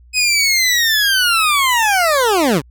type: linear sweep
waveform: 20% pulse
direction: down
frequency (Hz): 2533 to 122.1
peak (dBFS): -7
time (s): 0.13-2.62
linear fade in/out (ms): 50
effects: added 60 Hz sine -42 dBFS peak until 2.7 s